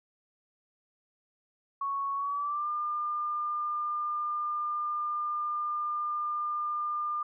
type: tone with pitch glide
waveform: sine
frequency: 1109 to 1202.4 Hz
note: C#6 to D6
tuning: 0 to +40 cents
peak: -29 dBFS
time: 1.81-7.23 s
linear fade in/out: 5 ms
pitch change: +140 cents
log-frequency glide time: 2.15-2.7 s
effects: none